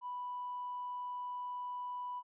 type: tone with hard clipping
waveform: triangle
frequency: 987.8 Hz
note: B5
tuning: in tune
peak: -39 dBFS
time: 0.01-2.23 s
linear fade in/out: 50 ms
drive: 4 dB
effects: resampled to 8000 Hz